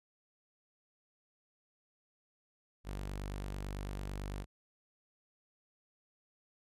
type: tone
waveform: sawtooth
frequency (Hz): 49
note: G1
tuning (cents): 0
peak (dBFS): -35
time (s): 2.84-4.46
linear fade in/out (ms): 50
effects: resampled to 32000 Hz